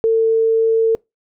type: tone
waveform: sine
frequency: 449.4 Hz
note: A4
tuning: 37 cents sharp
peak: -11 dBFS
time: 0.04-0.95 s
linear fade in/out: 0 ms
effects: noise-tail reverb RT60 0.2 s tail -25 dB re dry